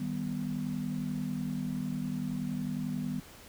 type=chord; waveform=sine; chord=Eb augmented; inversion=none; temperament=equal; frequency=155.56 / 196 / 246.9 Hz; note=Eb3 / G3 / B3; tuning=0 / 0 / 0 cents; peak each=-37 / -36 / -35 dBFS; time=0-3.2 s; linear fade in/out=5 ms; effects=pink hiss -52 dBFS RMS until 3.48 s